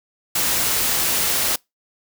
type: noise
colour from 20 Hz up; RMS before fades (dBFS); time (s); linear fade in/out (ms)
white; -20; 0.35-1.56; 5
effects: noise-tail reverb RT60 0.2 s tail -26 dB re dry